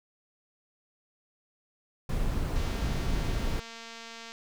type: noise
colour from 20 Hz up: brown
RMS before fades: -29 dBFS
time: 2.09-3.6 s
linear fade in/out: 5 ms
type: click train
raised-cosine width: 0.2 ms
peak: -27 dBFS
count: 404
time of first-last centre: 2.56-4.32 s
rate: 229 Hz
effects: none